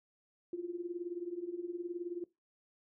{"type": "tone with tremolo", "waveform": "sine", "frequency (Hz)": 349.2, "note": "F4", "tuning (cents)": 0, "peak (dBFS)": -33, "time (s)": [0.53, 2.24], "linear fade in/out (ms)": 2, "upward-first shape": "triangle", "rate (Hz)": 19, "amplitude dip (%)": 90, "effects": ["noise-tail reverb RT60 0.2 s tail -20 dB re dry"]}